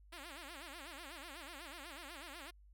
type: tone with vibrato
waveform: 5% pulse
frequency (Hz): 308.6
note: D#4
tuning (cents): -14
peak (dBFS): -37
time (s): 0.12-2.51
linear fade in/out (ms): 10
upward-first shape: sine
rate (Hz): 8.1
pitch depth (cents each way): 240
effects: added 50 Hz sine -59 dBFS peak until 2.73 s